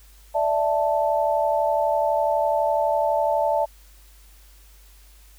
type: chord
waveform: sine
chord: D suspended second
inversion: none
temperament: equal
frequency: 587.3 / 659.3 / 880 Hz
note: D5 / E5 / A5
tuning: 0 / 0 / 0 cents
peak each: -23 dBFS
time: 0.34-3.66 s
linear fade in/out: 20 ms
effects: added 50 Hz sine -48 dBFS peak until 5.38 s + white hiss -55 dBFS RMS until 5.38 s